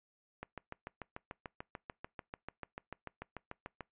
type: click train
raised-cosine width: 0.5 ms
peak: -27 dBFS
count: 24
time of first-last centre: 0.43-3.807 s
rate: 6.81 Hz
effects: noise-tail reverb RT60 0.2 s tail -25 dB re dry + resampled to 8000 Hz